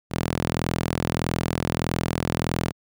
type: tone with high-pass filter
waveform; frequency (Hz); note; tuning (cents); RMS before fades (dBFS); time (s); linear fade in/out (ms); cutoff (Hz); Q
sawtooth; 41.61; E1; +17; -26; 0.1-2.73; 50; 130; 0.95
effects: none